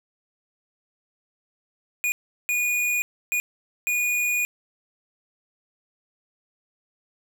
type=tone bursts at uneven times; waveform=square; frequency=2452 Hz; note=D#7; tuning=26 cents flat; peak=-22 dBFS; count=4; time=2.04-2.12 / 2.49-3.02 / 3.32-3.4 / 3.87-4.45 s; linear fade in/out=0 ms; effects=none